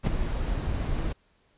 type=noise with ADSR envelope; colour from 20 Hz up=brown; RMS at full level=-20 dBFS; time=0.03-1.13 s; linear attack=39 ms; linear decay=13 ms; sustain=-8 dB; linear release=10 ms; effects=pink hiss -66 dBFS RMS until 1.57 s + resampled to 8000 Hz